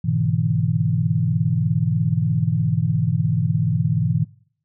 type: chord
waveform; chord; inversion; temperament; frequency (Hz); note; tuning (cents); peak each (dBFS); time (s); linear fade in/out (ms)
sine; E dominant seventh; first; equal with one note detuned; 103.83 / 123.47 / 146.83 / 163.58; G#2 / B2 / D3 / E3; 0 / 0 / 0 / -13; -24 / -22 / -25 / -21; 0.04-4.25; 10
effects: noise-tail reverb RT60 0.6 s tail -23 dB re dry